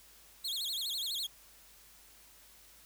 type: tone with vibrato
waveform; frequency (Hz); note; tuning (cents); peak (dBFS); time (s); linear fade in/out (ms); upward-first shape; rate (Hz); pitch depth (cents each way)
40% pulse; 3750; A#7; +10; -33; 0.44-1.27; 10; sine; 12; 260
effects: added 50 Hz sine -68 dBFS peak until 2.85 s + white hiss -59 dBFS RMS until 2.85 s